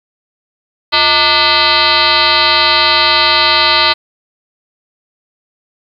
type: tone with frequency modulation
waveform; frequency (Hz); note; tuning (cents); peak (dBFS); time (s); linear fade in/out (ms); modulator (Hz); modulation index
sine; 2584; E7; -35; -7; 0.92-3.94; 20; 279; 6.7
effects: 8-bit